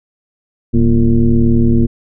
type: tone with frequency modulation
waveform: sine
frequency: 127.3 Hz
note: C3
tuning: 47 cents flat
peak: -7 dBFS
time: 0.73-1.87 s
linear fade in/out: 20 ms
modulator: 108 Hz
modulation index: 1.7
effects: none